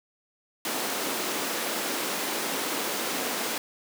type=high-pass noise; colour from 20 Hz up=pink; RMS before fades=-30 dBFS; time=0.65-3.58 s; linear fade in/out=2 ms; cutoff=240 Hz; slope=24 dB/octave; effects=none